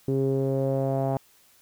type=tone with low-pass filter sweep; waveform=sawtooth; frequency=134.8 Hz; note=C#3; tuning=48 cents flat; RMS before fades=-25 dBFS; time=0.08-1.17 s; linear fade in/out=0 ms; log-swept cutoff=370 to 750 Hz; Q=4.4; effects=white hiss -59 dBFS RMS until 1.61 s